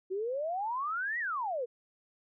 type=exponential two-way sweep; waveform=sine; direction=up then down; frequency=363.9 to 1975.5 to 455.4 Hz; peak=-31 dBFS; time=0.1-1.66 s; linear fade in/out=20 ms; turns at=1.19 s; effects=none